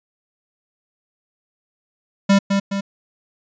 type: tone with echo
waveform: square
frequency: 197.8 Hz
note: G3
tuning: 16 cents sharp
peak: -11 dBFS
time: 2.29-2.39 s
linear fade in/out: 10 ms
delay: 210 ms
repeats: 2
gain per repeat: -5 dB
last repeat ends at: 2.81 s
effects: resampled to 16000 Hz